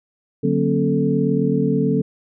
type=tone cluster; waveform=sine; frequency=146.9 / 186.2 / 234.9 / 273.2 / 438.7 Hz; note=D3 / F#3 / A#3 / C#4 / A4; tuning=+1 / +11 / +13 / -25 / -5 cents; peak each=-22 dBFS; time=0.43-2.02 s; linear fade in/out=10 ms; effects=none